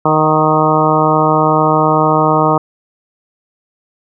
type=harmonic tone with a mistuned harmonic; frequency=155.56 Hz; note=D#3; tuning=in tune; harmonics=1 / 2 / 3 / 4 / 5 / 6 / 7 / 8; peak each=-17 / -17 / -17 / -17 / -17 / -17 / -17 / -17 dBFS; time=0.05-2.58 s; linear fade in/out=5 ms; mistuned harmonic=5; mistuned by=-16 cents; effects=none